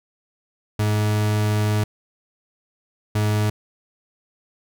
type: tone bursts at uneven times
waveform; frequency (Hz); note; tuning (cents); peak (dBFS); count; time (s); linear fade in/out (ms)
40% pulse; 105.8; G#2; +33; -17; 2; 0.79-1.84 / 3.15-3.5; 5
effects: none